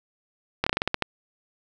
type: slowing click train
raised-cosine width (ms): 0.3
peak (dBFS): -6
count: 9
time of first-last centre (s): 0.64-1.023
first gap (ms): 25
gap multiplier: 1.18
effects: none